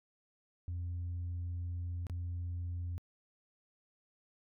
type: tone with dropouts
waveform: sine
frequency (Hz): 87.31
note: F2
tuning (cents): 0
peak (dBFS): -34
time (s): 0.68-2.98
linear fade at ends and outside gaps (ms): 0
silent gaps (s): 2.068-2.098
effects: tanh soft clip ceiling -34 dBFS